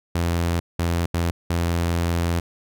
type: tone bursts at uneven times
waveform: sawtooth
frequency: 85.2 Hz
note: F2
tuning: 42 cents flat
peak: -16 dBFS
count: 4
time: 0.15-0.6 / 0.79-1.06 / 1.14-1.31 / 1.5-2.4 s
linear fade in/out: 5 ms
effects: none